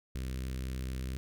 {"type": "tone with notch filter", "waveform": "sawtooth", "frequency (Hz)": 64.5, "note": "C2", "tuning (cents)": -24, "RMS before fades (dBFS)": -37, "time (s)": [0.15, 1.17], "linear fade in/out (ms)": 0, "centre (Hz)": 820, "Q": 0.51, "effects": []}